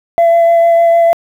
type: tone with vibrato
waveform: sine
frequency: 675 Hz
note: E5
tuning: 41 cents sharp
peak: -3 dBFS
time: 0.18-1.13 s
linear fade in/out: 0 ms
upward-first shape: sine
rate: 6.6 Hz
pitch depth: 11 cents each way
effects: tanh soft clip ceiling -4 dBFS + 7-bit